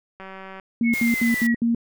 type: click train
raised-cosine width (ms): 0.5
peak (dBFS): -24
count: 77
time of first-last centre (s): 0.2-0.598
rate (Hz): 191
type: tone bursts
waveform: sine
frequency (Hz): 233.1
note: A#3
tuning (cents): 0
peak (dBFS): -17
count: 5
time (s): 0.81-1.748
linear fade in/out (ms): 2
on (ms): 130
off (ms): 72
type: exponential sweep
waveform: sine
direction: down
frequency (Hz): 2217 to 1900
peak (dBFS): -23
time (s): 0.83-1.56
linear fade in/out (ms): 50
type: noise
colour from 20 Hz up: white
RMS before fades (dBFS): -35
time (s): 0.93-1.47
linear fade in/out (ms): 5
effects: none